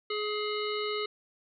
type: harmonic tone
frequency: 421 Hz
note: G#4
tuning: 24 cents sharp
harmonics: 1 / 3 / 5 / 7 / 9 / 10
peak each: -32 / -37 / -39 / -40 / -42 / -42 dBFS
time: 0.1-1.06 s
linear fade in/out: 5 ms
effects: none